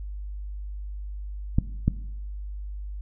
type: clicks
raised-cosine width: 5 ms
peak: -7 dBFS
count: 2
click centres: 1.585 / 1.88 s
effects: noise-tail reverb RT60 0.8 s tail -17 dB re dry + added 50 Hz sine -32 dBFS peak until 3.01 s